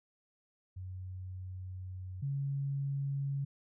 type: tone pair in turn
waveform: sine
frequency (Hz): 92.5 / 139.03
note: F#2 / C#3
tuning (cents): 0 / +5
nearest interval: perfect fifth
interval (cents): 705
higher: second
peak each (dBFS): -40 / -32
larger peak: second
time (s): 0.76-2.22 / 2.22-3.45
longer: first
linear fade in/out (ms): 10
effects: none